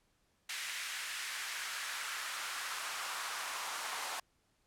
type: noise with high-pass filter sweep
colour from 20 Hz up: pink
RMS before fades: -40 dBFS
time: 0.49-4.2 s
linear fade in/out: 5 ms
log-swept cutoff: 2000 to 930 Hz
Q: 1.6
effects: pink hiss -75 dBFS RMS until 4.66 s + low-pass 11000 Hz 12 dB/octave